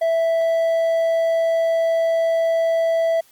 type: tone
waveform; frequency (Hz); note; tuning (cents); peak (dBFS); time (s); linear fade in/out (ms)
triangle; 659.3; E5; 0; -14; 0.01-3.21; 10
effects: white hiss -54 dBFS RMS until 3.31 s + Opus 24 kbps